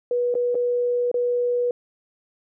sine tone with dropouts, 487 Hz, B4, 24 cents flat, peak -19 dBFS, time 0.11-1.71 s, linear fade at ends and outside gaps 2 ms, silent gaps 0.342-0.352 / 0.546-0.552 / 1.115-1.142 s, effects none

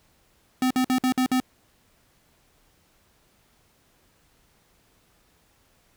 square tone bursts, 255.9 Hz, C4, 38 cents flat, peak -20 dBFS, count 6, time 0.62-1.401 s, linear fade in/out 2 ms, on 86 ms, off 53 ms, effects pink hiss -63 dBFS RMS until 5.96 s

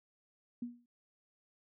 sine tone with exponential decay, 240.6 Hz, B3, 45 cents flat, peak -34 dBFS, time 0.62-0.86 s, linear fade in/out 5 ms, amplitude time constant 52 ms, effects none

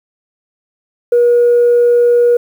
sine tone, 480 Hz, B4, 49 cents flat, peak -5 dBFS, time 1.12-2.37 s, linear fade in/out 5 ms, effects tanh soft clip ceiling -3 dBFS + 7-bit

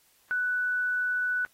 sine tone, 1486 Hz, F#6, 7 cents sharp, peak -25 dBFS, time 0.31-1.45 s, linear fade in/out 0 ms, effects white hiss -64 dBFS RMS until 1.53 s + AAC 48 kbps

